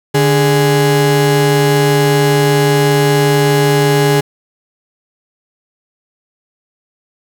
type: tone pair together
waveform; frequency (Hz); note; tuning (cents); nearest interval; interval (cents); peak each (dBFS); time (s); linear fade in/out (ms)
35% pulse; 146.83 / 415.3; D3 / G#4; 0 / 0; octave + tritone; 1800; -10; 0.14-4.21; 10
effects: 7-bit